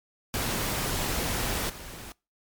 pink noise with level steps, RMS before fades -29 / -42 dBFS, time 0.34-2.12 s, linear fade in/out 0 ms, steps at 1.69 s, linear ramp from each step 10 ms, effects noise-tail reverb RT60 0.3 s tail -26 dB re dry + MP3 96 kbps

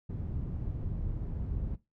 white low-pass noise, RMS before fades -35 dBFS, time 0.09-1.76 s, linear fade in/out 10 ms, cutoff 100 Hz, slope 12 dB/octave, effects noise-tail reverb RT60 0.2 s tail -17 dB re dry

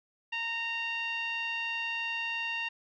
10% pulse tone with low-pass filter, 923 Hz, A#5, 17 cents flat, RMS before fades -34 dBFS, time 0.32-2.69 s, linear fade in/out 10 ms, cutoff 2600 Hz, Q 3.7, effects none

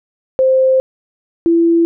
sine tone pair in turn, 523.3 / 335.4 Hz, C5 / E4, 0 / +30 cents, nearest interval minor sixth, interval 770 cents, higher first, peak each -8 dBFS, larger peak neither, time 0.39-0.8 / 1.46-1.85 s, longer first, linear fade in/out 0 ms, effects none

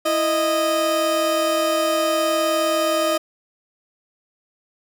30% pulse tone pair together, 330 / 620.6 Hz, E4 / D#5, +2 / -5 cents, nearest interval major seventh, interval 1093 cents, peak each -22 / -16 dBFS, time 0.05-3.18 s, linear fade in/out 10 ms, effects 9-bit

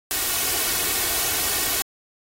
white noise with comb filter, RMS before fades -23 dBFS, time 0.11-1.82 s, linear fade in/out 0 ms, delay 2.7 ms, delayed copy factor +0.55, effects AAC 48 kbps

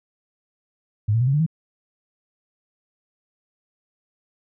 sine tone with pitch steps, 105 / 114.5 / 124.87 / 136.17 / 148.49 / 161.93 Hz, G#2 / A#2 / B2 / C#3 / D3 / E3, +19 / -31 / +20 / -31 / +19 / -31 cents, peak -16 dBFS, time 1.08-1.464 s, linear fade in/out 10 ms, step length 64 ms, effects none

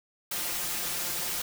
white noise with comb filter, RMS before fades -32 dBFS, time 0.31-1.42 s, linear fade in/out 5 ms, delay 5.7 ms, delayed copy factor +1, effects none

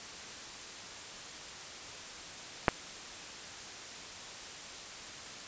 clicks, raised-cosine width 0.5 ms, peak -6 / -27 dBFS, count 2, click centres 2.682 / 2.688 s, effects white hiss -45 dBFS RMS until 5.47 s + resampled to 16000 Hz

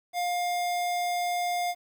square tone, 707 Hz, F5, 21 cents sharp, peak -27 dBFS, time 0.13-1.75 s, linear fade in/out 50 ms, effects 10-bit

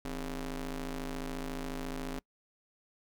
sawtooth ring-modulated tone, 144.1 Hz, D3, 33 cents flat, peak -29 dBFS, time 0.05-2.19 s, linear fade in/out 0 ms, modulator 117 Hz, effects noise-tail reverb RT60 0.1 s tail -24 dB re dry

